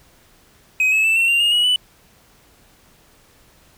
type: tone with pitch steps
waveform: triangle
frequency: 2525 / 2586 / 2647 / 2711 / 2776 / 2842 / 2911 / 2980 Hz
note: D#7 / E7 / E7 / E7 / F7 / F7 / F#7 / F#7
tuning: +25 / -34 / +7 / +48 / -11 / +30 / -29 / +12 cents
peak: -12 dBFS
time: 0.8-1.76 s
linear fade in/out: 2 ms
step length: 120 ms
effects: pink hiss -53 dBFS RMS until 3.77 s